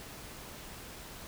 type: silence
effects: pink hiss -47 dBFS RMS until 1.27 s